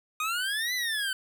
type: exponential two-way sweep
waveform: 25% pulse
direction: up then down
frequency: 1226 to 2032 to 1514 Hz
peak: -24 dBFS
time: 0.2-1.13 s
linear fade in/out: 2 ms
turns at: 0.74 s
effects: none